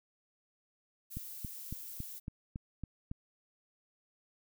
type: noise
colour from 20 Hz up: violet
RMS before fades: -46 dBFS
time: 1.1-2.2 s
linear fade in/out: 20 ms
type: click train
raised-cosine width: 5 ms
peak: -27 dBFS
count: 8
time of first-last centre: 1.17-3.114 s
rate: 3.6 Hz
effects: none